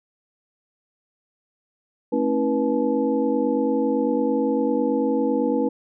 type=tone cluster; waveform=sine; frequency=223.3 / 271.5 / 321.2 / 485.3 / 859 Hz; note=A3 / C#4 / E4 / B4 / A5; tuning=+26 / -36 / -45 / -30 / -42 cents; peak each=-27 / -23 / -26 / -23 / -32 dBFS; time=2.12-5.69 s; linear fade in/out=10 ms; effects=none

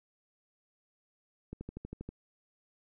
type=click train; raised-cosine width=3 ms; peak=-28 dBFS; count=8; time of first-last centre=1.53-2.09 s; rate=12.5 Hz; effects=none

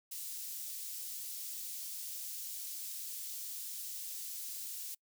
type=high-pass noise; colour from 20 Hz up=white; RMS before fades=-43 dBFS; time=0.11-4.95 s; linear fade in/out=10 ms; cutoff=4900 Hz; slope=12 dB/octave; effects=noise-tail reverb RT60 0.1 s tail -25 dB re dry

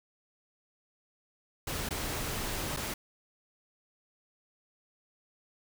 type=noise with dropouts; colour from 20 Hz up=pink; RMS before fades=-35 dBFS; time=1.67-2.94 s; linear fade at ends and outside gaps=5 ms; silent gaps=1.89-1.907 / 2.765-2.77 s; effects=none

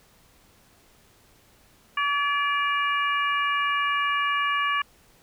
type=harmonic tone with a mistuned harmonic; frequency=572 Hz; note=D5; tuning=46 cents flat; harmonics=2 / 3 / 4 / 5; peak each=-24 / -28 / -30 / -32 dBFS; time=1.97-4.82 s; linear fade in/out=5 ms; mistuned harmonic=4; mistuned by=+46 cents; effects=pink hiss -58 dBFS RMS until 5.22 s

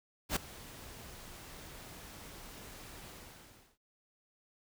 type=noise with ADSR envelope; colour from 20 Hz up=pink; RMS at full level=-30 dBFS; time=0.29-3.78 s; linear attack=74 ms; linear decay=4 ms; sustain=-20 dB; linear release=690 ms; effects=none

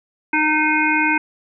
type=harmonic tone with a mistuned harmonic; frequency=307.1 Hz; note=D#4; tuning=23 cents flat; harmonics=1 / 3 / 5 / 7 / 8; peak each=-21 / -21 / -21 / -21 / -21 dBFS; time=0.33-1.18 s; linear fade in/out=5 ms; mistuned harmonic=8; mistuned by=+16 cents; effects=none

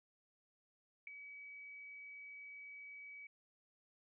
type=tone with ADSR envelope; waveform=sine; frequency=2277 Hz; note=C#7; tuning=46 cents sharp; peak=-40 dBFS; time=1.07-3.27 s; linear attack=4 ms; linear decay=3 ms; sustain=-10 dB; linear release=4 ms; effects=none

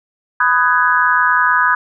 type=chord; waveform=sine; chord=G# minor seventh; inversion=first; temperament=just; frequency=996.7 / 1245.9 / 1495.1 / 1661.2 Hz; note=B5 / D#6 / F#6 / G#6; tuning=+16 / +2 / +18 / 0 cents; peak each=-16 dBFS; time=0.4-1.75 s; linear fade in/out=5 ms; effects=none

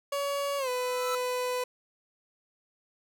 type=tone with pitch glide; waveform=30% pulse; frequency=564 to 499.6 Hz; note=C#5 to B4; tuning=+30 to +20 cents; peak=-26 dBFS; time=0.12-1.64 s; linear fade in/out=5 ms; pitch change=-210 cents; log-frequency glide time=0.58-0.69 s
type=tone with exponential growth; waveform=square; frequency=1318.5 Hz; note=E6; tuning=in tune; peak=-30 dBFS; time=0.64-1.15 s; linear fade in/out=2 ms; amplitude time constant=110 ms
effects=none

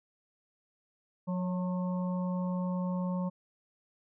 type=harmonic tone with a mistuned harmonic; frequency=180.4 Hz; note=F#3; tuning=44 cents flat; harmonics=1 / 3 / 5 / 6; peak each=-30 / -40 / -44 / -46 dBFS; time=1.27-3.3 s; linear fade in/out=20 ms; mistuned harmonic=3; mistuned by=+33 cents; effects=none

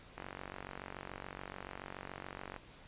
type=click train; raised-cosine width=0.5 ms; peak=-28 dBFS; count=113; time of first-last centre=0.18-2.563 s; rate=47 Hz; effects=pink hiss -57 dBFS RMS until 2.87 s + resampled to 8000 Hz

